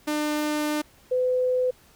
sawtooth / sine tone pair in turn, 300.5 / 505.4 Hz, D4 / B4, +40 / +40 cents, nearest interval major sixth, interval 900 cents, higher second, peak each -20 dBFS, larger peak neither, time 0.07-0.82 / 1.11-1.71 s, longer first, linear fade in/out 10 ms, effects pink hiss -56 dBFS RMS until 1.95 s

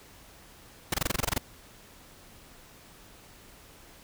pink noise bursts, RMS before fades -26 dBFS, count 11, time 0.92-1.381 s, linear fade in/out 5 ms, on 21 ms, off 23 ms, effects pink hiss -53 dBFS RMS until 4.03 s

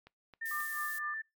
click train, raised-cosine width 0.3 ms, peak -37 dBFS, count 3, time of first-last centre 0.07-0.605 s, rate 3.74 Hz
sine tone with pitch glide, 1807 to 1768.8 Hz, A6 to A6, +46 to +9 cents, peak -36 dBFS, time 0.41-1.22 s, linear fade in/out 10 ms, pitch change -37 cents, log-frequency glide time 0.54-0.9 s
violet noise, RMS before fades -43 dBFS, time 0.45-0.99 s, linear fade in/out 10 ms
sine tone with tremolo, 1198 Hz, D6, 34 cents sharp, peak -36 dBFS, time 0.51-1.14 s, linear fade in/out 2 ms, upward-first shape sine, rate 4 Hz, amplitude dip 90%
effects noise-tail reverb RT60 0.2 s tail -23 dB re dry + MP3 96 kbps

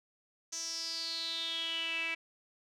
sawtooth tone with band-pass filter sweep, 329.6 Hz, E4, in tune, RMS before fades -37 dBFS, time 0.52-2.15 s, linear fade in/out 10 ms, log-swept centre 6100 to 2400 Hz, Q 8.7, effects none

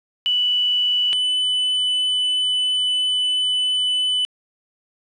sine / triangle tone pair in turn, 2965 / 2999 Hz, F#7 / F#7, +3 / +23 cents, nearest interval unison, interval 20 cents, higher second, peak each -16 dBFS, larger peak neither, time 0.26-1.13 / 1.13-4.25 s, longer second, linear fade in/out 0 ms, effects resampled to 24000 Hz + 8-bit

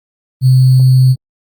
sine tone with sample-and-hold, 129.4 Hz, C3, 19 cents flat, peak -4 dBFS, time 0.41-1.16 s, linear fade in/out 50 ms, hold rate 4410 Hz, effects Opus 24 kbps

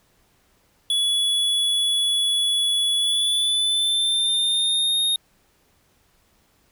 square tone with pitch glide, 3399 to 3707 Hz, G#7 to A#7, +39 to -10 cents, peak -19 dBFS, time 0.9-5.16 s, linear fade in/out 2 ms, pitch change +151 cents, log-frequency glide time 2.95-5.01 s, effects pink hiss -62 dBFS RMS until 6.71 s

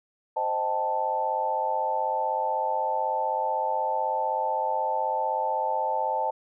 sine chord, A half-diminished seventh, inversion first, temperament equal, 523.3 / 622.3 / 784 / 880 Hz, C5 / Eb5 / G5 / A5, 0 / 0 / 0 / 0 cents, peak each -32 / -32 / -32 / -26 dBFS, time 0.36-6.31 s, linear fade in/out 10 ms, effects none

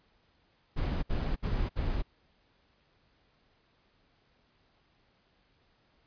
brown noise bursts, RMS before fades -30 dBFS, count 4, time 0.76-2.026 s, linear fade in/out 20 ms, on 270 ms, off 62 ms, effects pink hiss -69 dBFS RMS until 6.06 s + resampled to 11025 Hz

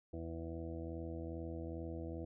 harmonic tone, 82.4 Hz, E2, in tune, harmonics 1 / 2 / 3 / 4 / 6 / 7 / 8 / 9, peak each -45 / -51 / -52 / -46 / -50 / -58 / -54 / -64 dBFS, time 0.13-2.25 s, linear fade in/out 5 ms, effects none

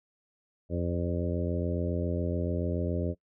harmonic tone with a mistuned harmonic, 87.1 Hz, F2, 4 cents flat, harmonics 1 / 2 / 3 / 4 / 5 / 6 / 7, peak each -31 / -34 / -36 / -37 / -38 / -39 / -39 dBFS, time 0.69-3.15 s, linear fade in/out 50 ms, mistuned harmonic 7, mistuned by -18 cents, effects noise-tail reverb RT60 0.1 s tail -22 dB re dry

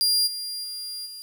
sawtooth tone with level steps, 4800 Hz, D8, 37 cents sharp, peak -16 / -27 / -29 / -34 dBFS, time 0.01-1.22 s, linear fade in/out 0 ms, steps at 0.26 / 0.63 / 1.05 s, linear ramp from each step 20 ms, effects 9-bit

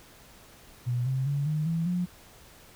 sine tone with pitch steps, 122.3 / 131.84 / 142.12 / 153.2 / 165.15 / 178.03 Hz, B2 / C3 / C#3 / D#3 / E3 / F3, -16 / +14 / +44 / -27 / +4 / +34 cents, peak -25 dBFS, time 0.86-2.06 s, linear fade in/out 20 ms, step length 200 ms, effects pink hiss -53 dBFS RMS until 2.75 s

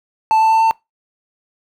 triangle tone with pitch steps, 880 / 885.6 / 891.3 / 896.9 Hz, A5 / A5 / A5 / A5, 0 / +11 / +22 / +33 cents, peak -8 dBFS, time 0.31-0.71 s, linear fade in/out 0 ms, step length 100 ms, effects noise-tail reverb RT60 0.2 s tail -23 dB re dry

